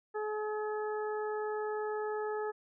harmonic tone, 425.8 Hz, G#4, 43 cents sharp, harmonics 1 / 2 / 3 / 4, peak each -34 / -40 / -44 / -46 dBFS, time 0.14-2.52 s, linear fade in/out 20 ms, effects none

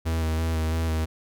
45% pulse tone with vibrato, 80.6 Hz, E2, 38 cents flat, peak -23 dBFS, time 0.05-1.06 s, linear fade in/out 20 ms, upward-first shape square, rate 3 Hz, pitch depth 19 cents each way, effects none

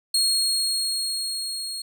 30% pulse tone with level ramp, 4282 Hz, C8, 39 cents sharp, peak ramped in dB -15 to -27 dBFS, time 0.14-1.82 s, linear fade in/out 5 ms, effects none

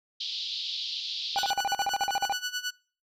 pink band-pass noise, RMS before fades -34 dBFS, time 0.2-1.51 s, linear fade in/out 10 ms, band 3200 to 4700 Hz, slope 48 dB/octave
triangle tone bursts, 798 Hz, G5, 31 cents sharp, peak -22 dBFS, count 14, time 1.36-2.324 s, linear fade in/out 0 ms, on 28 ms, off 44 ms
15% pulse tone with tremolo, 1480 Hz, F#6, in tune, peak -21 dBFS, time 1.37-2.71 s, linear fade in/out 10 ms, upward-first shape sine, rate 9.4 Hz, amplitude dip 85%
effects noise-tail reverb RT60 0.4 s tail -24 dB re dry + low-pass 12000 Hz 12 dB/octave

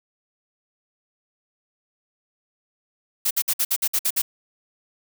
blue noise bursts, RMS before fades -21 dBFS, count 9, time 3.25-4.22 s, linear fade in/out 10 ms, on 58 ms, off 56 ms, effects none

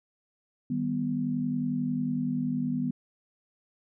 sine chord, Eb augmented, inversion none, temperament equal, 155.56 / 196 / 246.9 Hz, Eb3 / G3 / B3, 0 / 0 / 0 cents, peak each -33 / -34 / -28 dBFS, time 0.7-2.91 s, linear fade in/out 5 ms, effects none

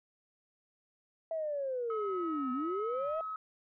sine linear two-way sweep, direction down then up, 659.3 to 244.6 to 659.3 Hz, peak -32 dBFS, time 1.31-3.21 s, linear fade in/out 2 ms, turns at 2.52 s
sine tone, 1281 Hz, E6, 50 cents flat, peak -36 dBFS, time 1.9-3.36 s, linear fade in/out 2 ms
effects tanh soft clip ceiling -25 dBFS

